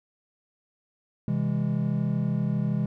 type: chord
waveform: triangle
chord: C augmented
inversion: none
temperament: just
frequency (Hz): 130.81 / 163.52 / 204.4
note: C3 / E3 / G#3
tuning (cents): 0 / -14 / -27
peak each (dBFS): -26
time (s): 1.28-2.86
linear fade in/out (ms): 2
effects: none